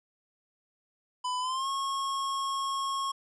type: tone with pitch glide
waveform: square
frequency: 1000 to 1090.5 Hz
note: B5 to C#6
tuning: +21 to -29 cents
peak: -30 dBFS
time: 1.24-3.12 s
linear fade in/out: 10 ms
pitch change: +150 cents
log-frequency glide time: 1.4-1.68 s
effects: resampled to 22050 Hz + 12-bit